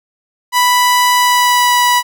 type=tone with pitch glide; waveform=sawtooth; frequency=987.8 to 979.8 Hz; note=B5 to B5; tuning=0 to -14 cents; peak=-5 dBFS; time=0.52-2.03 s; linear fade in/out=50 ms; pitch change=-14 cents; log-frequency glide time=1.15-1.77 s; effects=none